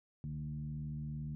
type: tone with frequency modulation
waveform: sine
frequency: 147.7 Hz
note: D3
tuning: 10 cents sharp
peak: -38 dBFS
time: 0.24-1.35 s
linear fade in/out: 0 ms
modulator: 77.8 Hz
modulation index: 0.77
effects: none